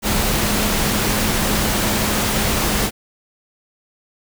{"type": "tone in noise", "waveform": "sine", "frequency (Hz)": 210.3, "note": "G#3", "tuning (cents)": 22, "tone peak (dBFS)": -25, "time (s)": [0.02, 2.91], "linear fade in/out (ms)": 50, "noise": "pink", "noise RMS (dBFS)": -19, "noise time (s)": [0.02, 2.91], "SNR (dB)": -9, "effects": []}